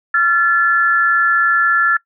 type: tone pair together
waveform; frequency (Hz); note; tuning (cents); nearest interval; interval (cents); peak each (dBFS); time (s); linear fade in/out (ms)
sine; 1369 / 1731.3; F6 / A6; -35 / -28; major third; 407; -13; 0.14-1.97; 5
effects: noise-tail reverb RT60 0.1 s tail -22 dB re dry